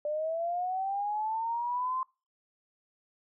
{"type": "linear sweep", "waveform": "sine", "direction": "up", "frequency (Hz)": [589, 1046.5], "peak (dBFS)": -29, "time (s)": [0.05, 2.03], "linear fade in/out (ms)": 2, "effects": ["noise-tail reverb RT60 0.3 s tail -24 dB re dry"]}